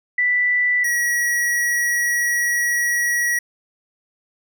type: tone pair in turn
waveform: sine / square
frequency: 1975.5 / 1917 Hz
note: B6 / A#6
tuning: 0 / +48 cents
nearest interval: minor second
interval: 52 cents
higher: first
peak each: -15 / -18 dBFS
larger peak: first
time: 0.18-0.84 / 0.84-3.39 s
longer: second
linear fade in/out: 5 ms
effects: none